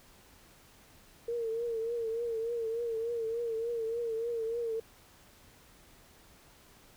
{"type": "tone with vibrato", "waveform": "sine", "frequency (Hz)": 460, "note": "A#4", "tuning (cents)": -23, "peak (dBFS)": -31, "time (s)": [1.28, 4.8], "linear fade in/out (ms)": 5, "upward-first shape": "triangle", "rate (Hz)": 3.4, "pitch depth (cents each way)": 70, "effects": ["pink hiss -59 dBFS RMS until 6.96 s"]}